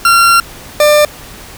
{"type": "tone pair in turn", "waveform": "40% pulse", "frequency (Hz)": [1373, 596.3], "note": ["F6", "D5"], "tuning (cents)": [-30, 26], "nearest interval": "octave + major second", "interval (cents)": 1444, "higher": "first", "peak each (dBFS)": -4, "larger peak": "neither", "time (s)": [[0.05, 0.4], [0.8, 1.05]], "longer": "first", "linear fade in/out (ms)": 2, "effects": ["pink hiss -32 dBFS RMS until 1.57 s"]}